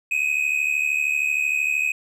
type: tone pair together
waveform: triangle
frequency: 2489 / 2562 Hz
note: D#7 / E7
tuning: 0 / -50 cents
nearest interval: minor second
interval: 50 cents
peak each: -21 dBFS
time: 0.11-1.92 s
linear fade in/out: 5 ms
effects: none